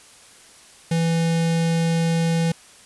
square tone with notch filter, 165.7 Hz, E3, 9 cents sharp, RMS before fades -20 dBFS, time 0.91-2.52 s, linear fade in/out 5 ms, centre 1200 Hz, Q 2, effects white hiss -48 dBFS RMS until 2.85 s + resampled to 24000 Hz

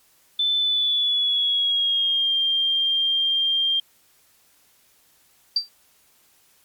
sine tone with pitch glide, 3520 to 3191 Hz, A7 to G7, 0 to +30 cents, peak -18 dBFS, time 0.39-3.8 s, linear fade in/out 5 ms, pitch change -170 cents, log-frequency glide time 0.57-2.34 s
sine tone with exponential decay, 4677 Hz, D8, 8 cents flat, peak -14 dBFS, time 5.56-5.69 s, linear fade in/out 5 ms, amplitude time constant 27 ms
effects white hiss -59 dBFS RMS until 6.64 s + MP3 96 kbps

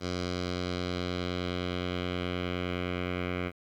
10% pulse tone with low-pass filter sweep, 89.6 Hz, F2, 45 cents sharp, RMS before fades -33 dBFS, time 0-3.52 s, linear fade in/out 50 ms, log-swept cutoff 5000 to 2400 Hz, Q 2.3, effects 10-bit

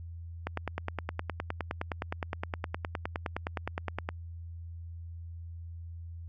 click train, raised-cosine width 0.5 ms, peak -17 dBFS, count 36, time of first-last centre 0.47-4.089 s, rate 9.67 Hz, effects added 84 Hz sine -40 dBFS peak until 6.28 s

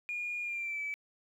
sine tone with pitch glide, 2429 to 2302 Hz, D#7 to D7, -42 to -35 cents, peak -33 dBFS, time 0.09-0.94 s, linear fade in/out 0 ms, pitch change -93 cents, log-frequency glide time 0.42-0.82 s, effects tanh soft clip ceiling -29 dBFS + 11-bit

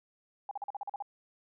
sine tone bursts, 810 Hz, G#5, 43 cents flat, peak -34 dBFS, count 9, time 0.49-1.024 s, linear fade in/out 2 ms, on 22 ms, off 42 ms, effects none

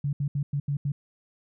sine tone bursts at uneven times, 142.4 Hz, C#3, 47 cents sharp, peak -24 dBFS, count 6, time 0.04-0.13 / 0.2-0.28 / 0.35-0.43 / 0.53-0.6 / 0.68-0.77 / 0.85-0.92 s, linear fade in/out 5 ms, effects none

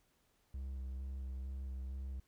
triangle tone with vibrato, 65.9 Hz, C2, 13 cents sharp, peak -38 dBFS, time 0.54-2.2 s, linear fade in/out 5 ms, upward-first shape square, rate 2.2 Hz, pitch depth 20 cents each way, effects pink hiss -75 dBFS RMS until 2.27 s

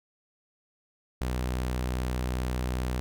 sawtooth tone, 62.5 Hz, B1, 21 cents sharp, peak -24 dBFS, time 1.21-3 s, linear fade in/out 0 ms, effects none

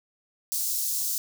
white high-pass noise, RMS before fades -28 dBFS, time 0.52-1.18 s, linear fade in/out 0 ms, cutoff 4900 Hz, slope 24 dB/octave, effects none

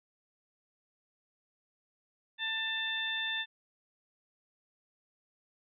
harmonic tone, 890 Hz, A5, 20 cents sharp, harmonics 1 / 2 / 3 / 4, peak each -47 / -35 / -41 / -35 dBFS, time 2.38-3.46 s, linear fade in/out 50 ms, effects none

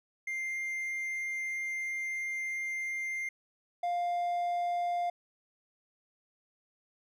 triangle tone pair in turn, 2101 / 701.1 Hz, C7 / F5, +7 / +7 cents, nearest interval octave + perfect fifth, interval 1900 cents, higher first, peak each -31 / -27 dBFS, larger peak second, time 0.27-3.29 / 3.83-5.1 s, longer first, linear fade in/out 5 ms, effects none

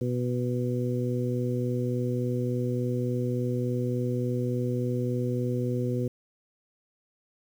harmonic tone, 123.47 Hz, B2, in tune, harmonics 1 / 2 / 3 / 4, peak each -28 / -31 / -33 / -34 dBFS, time 0.01-6.08 s, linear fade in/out 5 ms, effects 9-bit

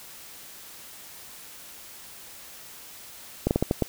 slowing click train, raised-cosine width 2 ms, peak -8 dBFS, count 6, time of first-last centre 3.47-3.823 s, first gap 39 ms, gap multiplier 1.3, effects white hiss -45 dBFS RMS until 3.88 s

